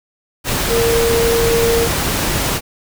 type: tone in noise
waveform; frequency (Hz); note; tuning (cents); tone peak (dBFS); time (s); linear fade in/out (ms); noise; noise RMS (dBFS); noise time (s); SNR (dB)
sine; 463; A#4; -12; -13; 0.68-1.89; 50; pink; -18; 0.44-2.61; +2
effects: none